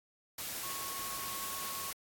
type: tone in noise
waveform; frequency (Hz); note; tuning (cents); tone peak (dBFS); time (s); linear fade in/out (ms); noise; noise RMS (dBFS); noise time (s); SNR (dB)
sine; 1099; C#6; -15; -43; 0.63-1.91; 5; white; -40; 0.38-1.93; -6
effects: AAC 64 kbps